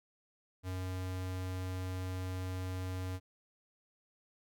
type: tone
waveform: square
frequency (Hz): 92.5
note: F#2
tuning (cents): 0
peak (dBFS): -37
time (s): 0.63-3.2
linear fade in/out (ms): 50
effects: none